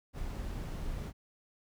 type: noise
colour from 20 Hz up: brown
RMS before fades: -38 dBFS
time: 0.13-1.13 s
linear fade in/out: 50 ms
effects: none